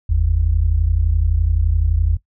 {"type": "tone pair together", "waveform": "sine", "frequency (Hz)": [49.06, 80.8], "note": ["G1", "E2"], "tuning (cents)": [2, -34], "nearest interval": "major sixth", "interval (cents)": 864, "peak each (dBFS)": -16, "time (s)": [0.09, 2.17], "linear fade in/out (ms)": 10, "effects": ["noise-tail reverb RT60 0.1 s tail -18 dB re dry"]}